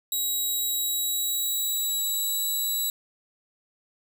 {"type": "tone with pitch glide", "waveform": "5% pulse", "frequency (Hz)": [3850, 3924], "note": ["B7", "B7"], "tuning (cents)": [-45, -12], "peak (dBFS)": -18, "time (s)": [0.12, 2.9], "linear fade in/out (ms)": 2, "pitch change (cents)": 33, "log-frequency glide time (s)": [0.43, 2.68], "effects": []}